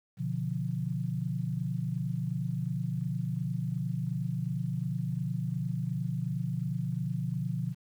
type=chord; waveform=sine; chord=B diminished; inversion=none; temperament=equal with one note detuned; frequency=123.47 / 146.24 / 174.61 Hz; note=B2 / D3 / F3; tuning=0 / -7 / 0 cents; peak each=-34 dBFS; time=0.17-7.75 s; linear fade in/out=50 ms; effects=10-bit